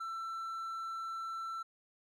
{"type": "tone", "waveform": "triangle", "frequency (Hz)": 1338, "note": "E6", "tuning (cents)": 25, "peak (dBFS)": -36, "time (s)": [0, 1.63], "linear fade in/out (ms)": 10, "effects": []}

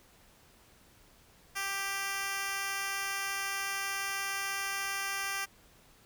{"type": "tone with high-pass filter", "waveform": "10% pulse", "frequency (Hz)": 393.4, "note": "G4", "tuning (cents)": 6, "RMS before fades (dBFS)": -35, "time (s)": [1.55, 5.46], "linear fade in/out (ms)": 20, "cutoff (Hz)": 1200, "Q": 0.58, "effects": ["pink hiss -61 dBFS RMS until 6.05 s"]}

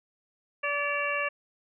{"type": "harmonic tone with a mistuned harmonic", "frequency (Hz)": 577, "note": "D5", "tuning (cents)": -31, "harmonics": [1, 2, 3, 4, 5], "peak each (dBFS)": [-33, -33, -33, -33, -33], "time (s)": [0.63, 1.29], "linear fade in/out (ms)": 10, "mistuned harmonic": 5, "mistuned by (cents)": -84, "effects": []}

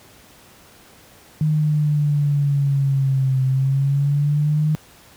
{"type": "linear two-way sweep", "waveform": "sine", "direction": "down then up", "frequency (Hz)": [154.7, 130.81, 154.7], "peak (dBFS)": -15, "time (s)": [1.41, 4.75], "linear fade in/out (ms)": 0, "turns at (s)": 3.44, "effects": ["pink hiss -48 dBFS RMS until 5.16 s", "high-pass 60 Hz 12 dB/octave"]}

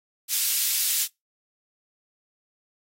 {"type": "high-pass noise", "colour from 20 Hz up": "white", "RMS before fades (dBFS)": -24, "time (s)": [0.28, 1.08], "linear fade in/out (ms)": 50, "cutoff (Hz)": 3200, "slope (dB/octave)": 12, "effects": ["noise-tail reverb RT60 0.2 s tail -25 dB re dry", "AAC 48 kbps"]}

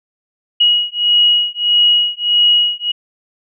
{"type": "beating tone pair", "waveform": "sine", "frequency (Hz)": [2900, 2901.6], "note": ["F#7", "F#7"], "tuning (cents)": [-35, -34], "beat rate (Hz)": 1.6, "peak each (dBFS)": -13, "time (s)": [0.6, 2.92], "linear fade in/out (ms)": 10, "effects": []}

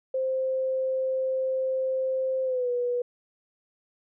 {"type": "tone with pitch glide", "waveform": "sine", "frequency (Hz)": [523.3, 488.3], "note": ["C5", "B4"], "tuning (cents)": [0, -20], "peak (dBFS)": -24, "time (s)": [0.14, 3.02], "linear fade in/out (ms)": 5, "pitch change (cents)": -120, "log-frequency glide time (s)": [2.44, 2.7], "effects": []}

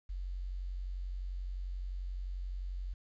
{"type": "tone with quantisation", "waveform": "sine", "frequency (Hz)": 45.73, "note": "F#1", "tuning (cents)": -20, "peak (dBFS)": -36, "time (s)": [0.09, 2.94], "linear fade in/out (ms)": 10, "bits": 11, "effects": ["resampled to 16000 Hz"]}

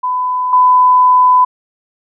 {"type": "tone with level steps", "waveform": "sine", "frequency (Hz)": 1003, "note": "B5", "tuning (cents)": 26, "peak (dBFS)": [-13, -5], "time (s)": [0.03, 1.45], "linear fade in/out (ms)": 10, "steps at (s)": 0.53, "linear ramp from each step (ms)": 2, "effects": []}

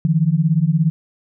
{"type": "beating tone pair", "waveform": "sine", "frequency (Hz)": [151.9, 168.9], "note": ["D#3", "E3"], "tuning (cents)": [-41, 42], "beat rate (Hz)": 17, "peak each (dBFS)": -16, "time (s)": [0.05, 0.9], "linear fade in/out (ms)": 0, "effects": []}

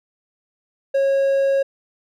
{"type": "tone", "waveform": "triangle", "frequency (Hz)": 547, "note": "C#5", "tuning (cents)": -23, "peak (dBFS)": -13, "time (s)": [0.94, 1.63], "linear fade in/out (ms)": 10, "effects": []}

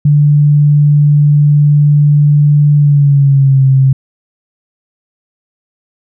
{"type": "tone with pitch glide", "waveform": "sine", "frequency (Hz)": [146.83, 133.87], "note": ["D3", "C3"], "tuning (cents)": [0, 40], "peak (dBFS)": -4, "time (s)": [0.05, 3.93], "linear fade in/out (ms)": 5, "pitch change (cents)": -160, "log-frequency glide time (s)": [2.76, 3.64], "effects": []}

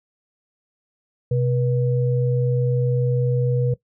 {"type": "tone pair together", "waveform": "sine", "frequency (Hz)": [128, 483.3], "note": ["C3", "B4"], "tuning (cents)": [-38, -38], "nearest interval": "octave + major seventh", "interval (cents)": 2300, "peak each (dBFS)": [-18, -24], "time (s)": [1.31, 3.74], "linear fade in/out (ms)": 5, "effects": ["noise-tail reverb RT60 0.1 s tail -18 dB re dry"]}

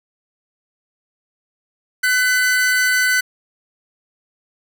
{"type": "tone pair together", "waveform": "45% pulse", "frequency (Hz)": [1506, 2010], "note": ["F#6", "B6"], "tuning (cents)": [30, 30], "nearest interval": "perfect fourth", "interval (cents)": 500, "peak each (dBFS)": [-15, -20], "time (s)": [2.03, 3.21], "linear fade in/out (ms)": 10, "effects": []}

